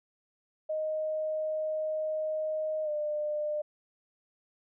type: tone with pitch glide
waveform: sine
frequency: 622.3 to 600.4 Hz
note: D#5 to D5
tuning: 0 to +38 cents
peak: -29 dBFS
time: 0.69-3.62 s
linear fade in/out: 10 ms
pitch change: -62 cents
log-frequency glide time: 2.84-2.89 s
effects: none